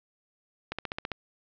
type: click train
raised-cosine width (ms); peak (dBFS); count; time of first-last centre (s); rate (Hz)
0.3; -16; 7; 0.72-1.117; 15.1
effects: low-pass 5000 Hz 12 dB/octave